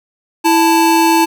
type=tone pair together; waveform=square; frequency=330 / 881 Hz; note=E4 / A5; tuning=+2 / +2 cents; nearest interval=octave + perfect fourth; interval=1700 cents; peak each=-12 dBFS; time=0.44-1.26 s; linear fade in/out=20 ms; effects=none